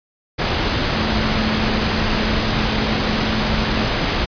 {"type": "tone in noise", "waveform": "sine", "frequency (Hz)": 217.1, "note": "A3", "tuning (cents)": -23, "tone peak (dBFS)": -23, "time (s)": [0.93, 3.88], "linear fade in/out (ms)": 20, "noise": "pink", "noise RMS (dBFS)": -19, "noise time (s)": [0.38, 4.26], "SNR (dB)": -7, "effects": ["resampled to 11025 Hz"]}